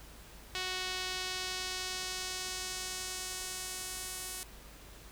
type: tone with band-pass filter sweep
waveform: sawtooth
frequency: 370 Hz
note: F#4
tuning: in tune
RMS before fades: -39 dBFS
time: 0.55-4.43 s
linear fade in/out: 0 ms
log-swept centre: 3700 to 9900 Hz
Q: 1.1
effects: added 50 Hz sine -54 dBFS peak until 5.11 s + pink hiss -54 dBFS RMS until 5.11 s